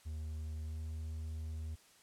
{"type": "tone with pitch glide", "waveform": "triangle", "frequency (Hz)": [77.78, 78.96], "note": ["D#2", "D#2"], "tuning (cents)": [0, 26], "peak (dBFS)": -37, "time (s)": [0.05, 1.76], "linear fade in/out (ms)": 20, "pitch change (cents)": 26, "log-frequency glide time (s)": [0.63, 0.81], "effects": ["white hiss -64 dBFS RMS until 2.02 s", "low-pass 10000 Hz 12 dB/octave"]}